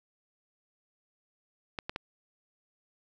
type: clicks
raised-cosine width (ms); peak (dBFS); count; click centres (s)
0.3; -18; 3; 1.788 / 1.895 / 1.961
effects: none